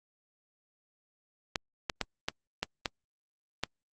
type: clicks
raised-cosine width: 0.2 ms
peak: -12 dBFS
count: 7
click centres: 1.558 / 1.898 / 2.013 / 2.285 / 2.63 / 2.858 / 3.636 s
effects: Opus 48 kbps